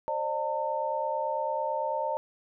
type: tone cluster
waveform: sine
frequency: 534 / 603 / 900 Hz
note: C5 / D5 / A5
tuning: +35 / +46 / +39 cents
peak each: -34 / -32 / -30 dBFS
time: 0.08-2.17 s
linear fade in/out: 0 ms
effects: none